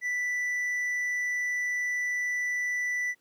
sine tone with hard clipping, 1975.5 Hz, B6, in tune, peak -28 dBFS, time 0.01-3.15 s, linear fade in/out 50 ms, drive 3 dB, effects pink hiss -70 dBFS RMS until 3.2 s + high-pass 200 Hz 12 dB/octave

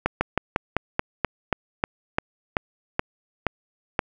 slowing click train, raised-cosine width 0.5 ms, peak -5 dBFS, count 14, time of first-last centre 0.06-3.992 s, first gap 150 ms, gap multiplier 1.11, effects none

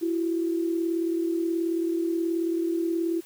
sine tone pair together, 334.6 / 373.2 Hz, E4 / F#4, +26 / +15 cents, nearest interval major second, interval 189 cents, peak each -24 / -32 dBFS, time 0.01-3.21 s, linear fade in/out 20 ms, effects white hiss -52 dBFS RMS until 3.25 s

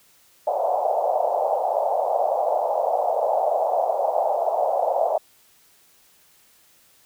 pink band-pass noise, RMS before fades -22 dBFS, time 0.47-5.18 s, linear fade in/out 5 ms, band 570 to 800 Hz, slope 48 dB/octave, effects white hiss -57 dBFS RMS until 7.05 s

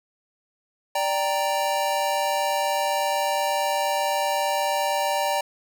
square chord, G minor, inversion second, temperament equal, 587.3 / 784 / 932.3 Hz, D5 / G5 / Bb5, 0 / 0 / 0 cents, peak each -27 dBFS, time 0.95-5.41 s, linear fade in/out 5 ms, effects none

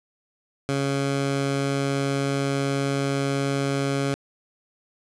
15% pulse tone, 138.59 Hz, C#3, in tune, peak -16 dBFS, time 0.69-4.14 s, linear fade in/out 0 ms, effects resampled to 22050 Hz + 9-bit

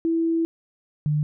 sine tone pair in turn, 329.6 / 149.99 Hz, E4 / D3, 0 / +37 cents, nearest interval octave + major second, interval 1363 cents, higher first, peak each -19 dBFS, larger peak neither, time 0.05-0.45 / 1.06-1.23 s, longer first, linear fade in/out 0 ms, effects none

